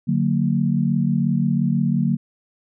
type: chord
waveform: sine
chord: D augmented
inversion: none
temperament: just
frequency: 146.83 / 183.54 / 229.4 Hz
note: D3 / F#3 / A#3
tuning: 0 / -14 / -28 cents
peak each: -21 dBFS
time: 0.07-2.17 s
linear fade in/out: 20 ms
effects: none

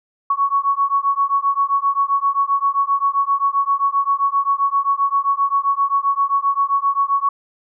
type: beating tone pair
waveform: sine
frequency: 1110 / 1117.6 Hz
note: C#6 / C#6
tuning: +2 / +14 cents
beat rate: 7.6 Hz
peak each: -18 dBFS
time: 0.3-7.29 s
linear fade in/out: 5 ms
effects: none

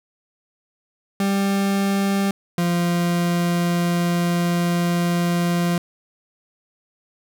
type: tone pair in turn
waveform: 40% pulse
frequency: 197.3 / 173.37 Hz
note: G3 / F3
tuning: +11 / -12 cents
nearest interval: major second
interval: 223 cents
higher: first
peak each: -17 dBFS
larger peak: neither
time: 1.2-2.31 / 2.58-5.78 s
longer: second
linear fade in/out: 2 ms
effects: none

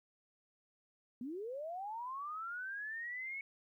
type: linear sweep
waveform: sine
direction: up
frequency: 229.1 to 2217 Hz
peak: -40 dBFS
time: 1.21-3.41 s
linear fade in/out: 2 ms
effects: 13-bit

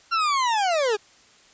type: linear sweep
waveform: 40% pulse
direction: down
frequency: 1386 to 394.7 Hz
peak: -19 dBFS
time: 0.11-0.97 s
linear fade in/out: 20 ms
effects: white hiss -54 dBFS RMS until 1.53 s + resampled to 16000 Hz

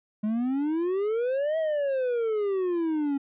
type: exponential two-way sweep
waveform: triangle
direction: up then down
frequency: 207.7 to 650 to 274 Hz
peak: -22 dBFS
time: 0.23-3.18 s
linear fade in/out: 10 ms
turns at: 1.58 s
effects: resampled to 8000 Hz

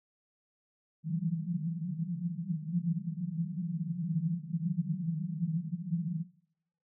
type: band-pass noise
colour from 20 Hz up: pink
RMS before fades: -34 dBFS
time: 1.03-6.25 s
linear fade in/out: 50 ms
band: 160 to 180 Hz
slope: 96 dB/octave
effects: noise-tail reverb RT60 0.7 s tail -19 dB re dry

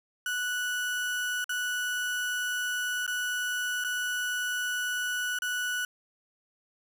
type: tone with dropouts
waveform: 35% pulse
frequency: 1477 Hz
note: F#6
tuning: 3 cents flat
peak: -27 dBFS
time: 0.26-5.85 s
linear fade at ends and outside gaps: 2 ms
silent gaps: 1.443-1.493 / 3.065-3.077 / 3.84-3.846 / 5.388-5.42 s
effects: none

